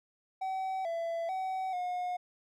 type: tone with pitch steps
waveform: triangle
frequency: 761 / 669 / 756 / 720 Hz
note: F#5 / E5 / F#5 / F#5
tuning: +48 / +25 / +37 / -47 cents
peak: -30 dBFS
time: 0.41-2.17 s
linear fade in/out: 10 ms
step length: 440 ms
effects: none